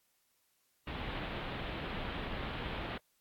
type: low-pass noise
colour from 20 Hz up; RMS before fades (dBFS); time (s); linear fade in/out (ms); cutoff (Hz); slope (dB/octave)
pink; -40; 0.87-2.98; 5; 3700; 48
effects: white hiss -75 dBFS RMS until 3.2 s + AAC 64 kbps